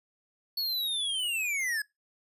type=linear sweep; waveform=square; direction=down; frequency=4435 to 1661.2 Hz; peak=-29 dBFS; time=0.57-1.82 s; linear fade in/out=5 ms; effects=noise-tail reverb RT60 0.2 s tail -24 dB re dry + resampled to 32000 Hz